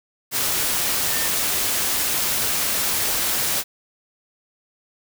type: tone in noise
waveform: sine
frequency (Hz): 1800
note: A6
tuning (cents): +39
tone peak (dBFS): -32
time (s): 1.07-1.3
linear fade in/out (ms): 50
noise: white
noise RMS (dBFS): -22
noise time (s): 0.31-3.64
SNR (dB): -13
effects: none

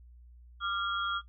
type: tone cluster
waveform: sine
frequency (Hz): 1193 / 1383 / 3301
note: D6 / F6 / G#7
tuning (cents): +27 / -17 / -11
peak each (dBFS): -35 / -31 / -36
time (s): 0.6-1.22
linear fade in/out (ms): 50
effects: noise-tail reverb RT60 0.1 s tail -17 dB re dry + added 60 Hz sine -51 dBFS peak until 1.28 s

